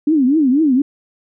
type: tone with vibrato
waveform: sine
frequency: 283.2 Hz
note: C#4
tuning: 37 cents sharp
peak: -10 dBFS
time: 0.07-0.82 s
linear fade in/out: 5 ms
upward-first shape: triangle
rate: 4.1 Hz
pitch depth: 270 cents each way
effects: none